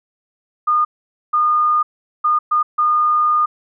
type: tone bursts at uneven times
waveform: sine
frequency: 1220 Hz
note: D#6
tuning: 34 cents flat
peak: -12 dBFS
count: 5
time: 0.67-0.85 / 1.33-1.83 / 2.24-2.39 / 2.51-2.63 / 2.78-3.46 s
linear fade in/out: 10 ms
effects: none